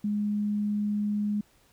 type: tone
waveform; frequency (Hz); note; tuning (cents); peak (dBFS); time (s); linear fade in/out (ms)
sine; 207.7; G#3; 0; -25; 0.04-1.41; 5
effects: pink hiss -63 dBFS RMS until 1.72 s